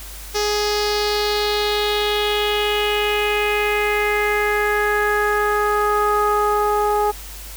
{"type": "tone with low-pass filter sweep", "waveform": "sawtooth", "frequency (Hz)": 417, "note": "G#4", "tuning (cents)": 7, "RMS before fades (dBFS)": -19, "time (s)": [0.34, 7.12], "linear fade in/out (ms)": 20, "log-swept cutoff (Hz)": [5600, 1000], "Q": 3.9, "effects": ["added 50 Hz sine -35 dBFS peak until 7.56 s", "white hiss -37 dBFS RMS until 7.56 s"]}